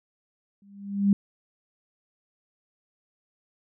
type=tone with exponential growth; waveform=sine; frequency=200 Hz; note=G3; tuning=35 cents sharp; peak=-14 dBFS; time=0.62-1.13 s; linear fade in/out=2 ms; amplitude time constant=110 ms; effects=none